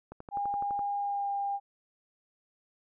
click train, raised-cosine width 1 ms, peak -29 dBFS, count 9, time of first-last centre 0.12-0.792 s, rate 11.9 Hz
sine tone with pitch glide, 810 to 801.2 Hz, G#5 to G5, -43 to +38 cents, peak -29 dBFS, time 0.31-1.6 s, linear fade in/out 50 ms, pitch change -19 cents, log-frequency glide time 0.99-1.3 s
effects none

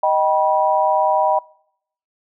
sine chord, Eb augmented, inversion none, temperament just, 622.3 / 777.8 / 972.3 Hz, Eb5 / G5 / B5, 0 / -14 / -27 cents, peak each -18 dBFS, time 0.03-1.39 s, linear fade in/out 5 ms, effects noise-tail reverb RT60 0.7 s tail -25 dB re dry

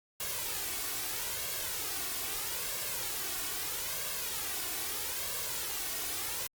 white noise with flanger, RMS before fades -36 dBFS, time 0.2-6.47 s, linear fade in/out 2 ms, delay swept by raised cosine 1.8 to 2.75 ms, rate 0.78 Hz, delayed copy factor +0.6, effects Opus 48 kbps

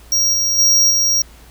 square tone with level steps, 5640 Hz, F8, 16 cents sharp, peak -13 / -15 / -10 / -13 dBFS, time 0.12-1.22 s, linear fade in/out 2 ms, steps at 0.33 / 0.58 / 0.9 s, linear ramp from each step 10 ms, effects added 57 Hz sine -42 dBFS peak until 1.5 s + pink hiss -46 dBFS RMS until 1.5 s

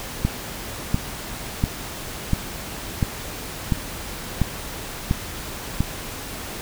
click train, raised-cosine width 5 ms, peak -6 dBFS, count 9, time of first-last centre 0.25-5.806 s, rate 1.44 Hz, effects pink hiss -33 dBFS RMS until 6.61 s

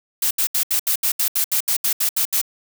blue noise bursts, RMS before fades -19 dBFS, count 14, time 0.22-2.415 s, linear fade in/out 5 ms, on 89 ms, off 73 ms, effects none

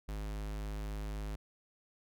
square tone, 51.9 Hz, G#1, in tune, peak -38 dBFS, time 0.08-1.36 s, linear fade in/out 10 ms, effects none

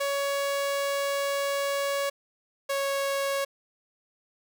sawtooth tone pair in turn, 560 / 553.2 Hz, C#5 / C#5, +18 / -4 cents, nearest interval unison, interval 22 cents, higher first, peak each -22 dBFS, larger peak neither, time 0-2.1 / 2.69-3.45 s, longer first, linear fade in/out 10 ms, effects none

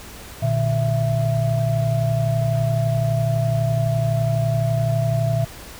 sine tone cluster, 117.8 / 149.7 / 666 Hz, A#2 / D3 / E5, +19 / +33 / +18 cents, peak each -19 / -23 / -24 dBFS, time 0.42-5.45 s, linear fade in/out 10 ms, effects added 60 Hz sine -42 dBFS peak until 5.79 s + pink hiss -39 dBFS RMS until 5.79 s

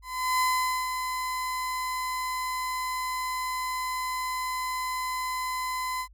35% pulse tone with ADSR envelope, 1018 Hz, C6, 48 cents flat, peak -20 dBFS, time 0.02-6.08 s, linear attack 380 ms, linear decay 470 ms, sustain -7 dB, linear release 75 ms, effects added 50 Hz sine -51 dBFS peak until 6.13 s

